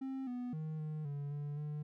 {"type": "tone with pitch steps", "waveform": "triangle", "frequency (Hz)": [265.9, 246.5, 156.4, 154, 143.1, 145.6, 149.5], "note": ["C4", "B3", "D#3", "D#3", "D3", "D3", "D3"], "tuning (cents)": [28, -3, 9, -17, -45, -15, 31], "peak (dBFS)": -36, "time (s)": [0.01, 1.83], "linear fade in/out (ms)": 10, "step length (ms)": 260, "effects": []}